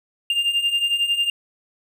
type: beating tone pair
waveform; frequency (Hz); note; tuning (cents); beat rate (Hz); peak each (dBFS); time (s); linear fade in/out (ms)
triangle; 2794 / 2805; F7 / F7; 0 / +7; 11; -23 / -18; 0.3-1.3; 2
effects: none